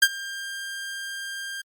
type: tone with ADSR envelope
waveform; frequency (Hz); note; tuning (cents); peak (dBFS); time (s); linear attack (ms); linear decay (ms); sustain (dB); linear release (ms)
sawtooth; 1597; G6; +32; -8; 0.02-1.62; 7; 50; -20; 13
effects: Opus 24 kbps